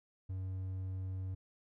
triangle tone, 94 Hz, F#2, 28 cents sharp, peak -35 dBFS, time 0.29-1.35 s, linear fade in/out 10 ms, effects none

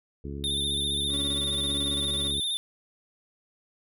harmonic tone, 70.5 Hz, C#2, 30 cents sharp, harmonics 1 / 2 / 3 / 4 / 5 / 6, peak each -36 / -39 / -41 / -42 / -43 / -44 dBFS, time 0.24-2.4 s, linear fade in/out 5 ms
square tone with vibrato, 3600 Hz, A7, 39 cents sharp, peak -27 dBFS, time 0.44-2.57 s, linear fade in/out 0 ms, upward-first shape square, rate 15 Hz, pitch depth 36 cents each way
35% pulse tone with tremolo, 280.4 Hz, C#4, 20 cents sharp, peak -34 dBFS, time 1.08-2.33 s, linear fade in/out 50 ms, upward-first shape square, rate 18 Hz, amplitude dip 55%
effects none

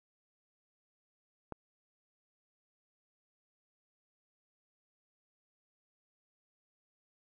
click, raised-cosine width 1 ms, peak -26 dBFS, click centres 1.523 s, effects none

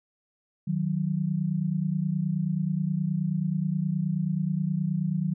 sine tone pair together, 155.57 / 185 Hz, D#3 / F#3, 0 / 0 cents, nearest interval minor third, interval 300 cents, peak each -27 dBFS, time 0.67-5.34 s, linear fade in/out 10 ms, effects none

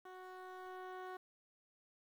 15% pulse tone with level ramp, 370 Hz, F#4, in tune, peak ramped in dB -44 to -38 dBFS, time 0.05-1.17 s, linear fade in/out 5 ms, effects low-pass 2000 Hz 12 dB/octave + 11-bit

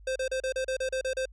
square tone bursts, 522 Hz, C5, 4 cents flat, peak -28 dBFS, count 10, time 0.07-1.256 s, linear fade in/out 5 ms, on 88 ms, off 34 ms, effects added 50 Hz sine -48 dBFS peak until 1.32 s + resampled to 22050 Hz

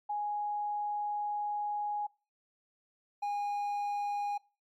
sine / triangle tone pair in turn, 830 / 818.6 Hz, G#5 / G#5, -1 / -25 cents, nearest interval unison, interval 24 cents, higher first, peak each -31 / -29 dBFS, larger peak second, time 0.09-2.07 / 3.22-4.38 s, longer first, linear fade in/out 10 ms, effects noise-tail reverb RT60 0.3 s tail -22 dB re dry + MP3 96 kbps

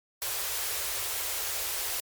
white band-stop noise, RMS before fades -32 dBFS, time 0.22-2 s, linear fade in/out 0 ms, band 110 to 360 Hz, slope 48 dB/octave, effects MP3 96 kbps

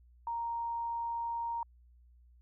sine tone, 932.3 Hz, A#5, in tune, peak -33 dBFS, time 0.27-1.63 s, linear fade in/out 2 ms, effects added 60 Hz sine -58 dBFS peak until 2.41 s

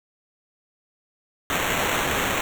violet noise with sample-and-hold, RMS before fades -24 dBFS, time 1.5-2.41 s, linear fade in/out 0 ms, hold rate 4900 Hz, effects none

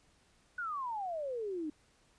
sine exponential sweep, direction down, 1496 to 293.7 Hz, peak -35 dBFS, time 0.58-1.7 s, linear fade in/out 5 ms, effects pink hiss -68 dBFS RMS until 2.18 s + resampled to 22050 Hz

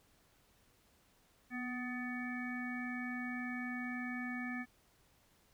harmonic tone with a mistuned harmonic, 249.9 Hz, B3, 21 cents sharp, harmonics 1 / 3 / 5 / 7 / 9, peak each -40 / -50 / -52 / -44 / -47 dBFS, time 1.5-4.66 s, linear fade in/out 50 ms, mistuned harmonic 1, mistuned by -29 cents, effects pink hiss -70 dBFS RMS until 5.53 s

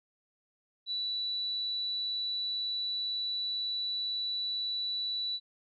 sine tone, 3951 Hz, B7, in tune, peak -31 dBFS, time 0.86-5.4 s, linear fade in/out 50 ms, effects none

